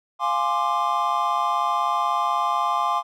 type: chord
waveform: triangle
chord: D half-diminished seventh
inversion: first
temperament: equal with one note detuned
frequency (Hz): 698.5 / 830.6 / 1046.5 / 1182.8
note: F5 / Ab5 / C6 / D6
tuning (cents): 0 / 0 / 0 / +12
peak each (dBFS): -26 / -25 / -22 / -23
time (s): 0.19-3.03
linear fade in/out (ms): 50
effects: none